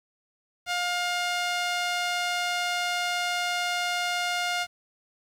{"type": "tone with band-pass filter", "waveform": "sawtooth", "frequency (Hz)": 709, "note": "F5", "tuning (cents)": 26, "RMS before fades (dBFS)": -28, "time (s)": [0.66, 4.67], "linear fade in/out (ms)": 50, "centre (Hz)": 2800, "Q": 0.58, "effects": ["9-bit"]}